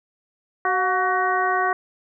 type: harmonic tone with a mistuned harmonic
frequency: 375.4 Hz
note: F#4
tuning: 25 cents sharp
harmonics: 1 / 2 / 3 / 4 / 5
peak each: -27 / -23 / -23 / -26 / -27 dBFS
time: 0.65-1.73 s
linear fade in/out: 2 ms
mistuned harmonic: 2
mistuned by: -59 cents
effects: none